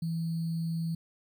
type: tone with sample-and-hold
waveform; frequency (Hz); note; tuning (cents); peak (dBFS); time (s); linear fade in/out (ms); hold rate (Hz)
sine; 164.81; E3; 0; -29; 0.02-0.95; 5; 4410
effects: none